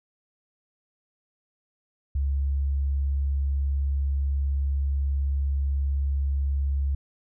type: tone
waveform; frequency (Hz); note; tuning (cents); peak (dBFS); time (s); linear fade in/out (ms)
sine; 69.3; C#2; 0; -22; 2.15-6.95; 5
effects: none